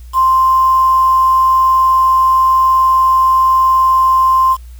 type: tone with quantisation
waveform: sine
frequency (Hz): 1046.5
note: C6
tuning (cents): 0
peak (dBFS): -7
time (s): 0.13-4.57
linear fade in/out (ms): 50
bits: 5
effects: added 60 Hz sine -30 dBFS peak until 4.79 s + white hiss -50 dBFS RMS until 4.79 s